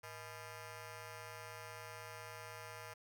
10% pulse ring-modulated tone, 370 Hz, F#4, in tune, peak -37 dBFS, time 0.03-2.94 s, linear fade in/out 10 ms, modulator 263 Hz, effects none

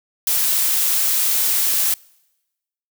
blue noise, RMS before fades -18 dBFS, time 0.27-1.94 s, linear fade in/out 2 ms, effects noise-tail reverb RT60 1.0 s tail -26 dB re dry

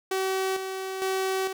sawtooth tone with tremolo, 380.7 Hz, F#4, 49 cents sharp, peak -21 dBFS, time 0.11-1.53 s, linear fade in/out 5 ms, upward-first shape square, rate 1.1 Hz, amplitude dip 50%, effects none

